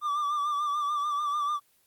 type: tone with vibrato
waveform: triangle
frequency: 1175 Hz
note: D6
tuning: 1 cent sharp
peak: -24 dBFS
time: 0.01-1.6 s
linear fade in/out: 50 ms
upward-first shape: sine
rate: 6.8 Hz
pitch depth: 49 cents each way
effects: white hiss -66 dBFS RMS until 1.86 s + Opus 24 kbps